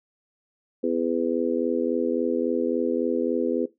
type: harmonic tone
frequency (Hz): 83.6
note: E2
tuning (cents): +25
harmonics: 3 / 4 / 5 / 6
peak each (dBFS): -27 / -27 / -27 / -27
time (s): 0.83-3.66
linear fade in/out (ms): 10
effects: noise-tail reverb RT60 0.2 s tail -18 dB re dry